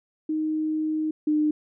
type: tone pair in turn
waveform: sine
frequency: 311.1 / 303.3 Hz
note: D#4 / D#4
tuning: 0 / -44 cents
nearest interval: unison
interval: 44 cents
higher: first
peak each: -23 / -19 dBFS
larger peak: second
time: 0.29-1.11 / 1.27-1.51 s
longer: first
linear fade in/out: 5 ms
effects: none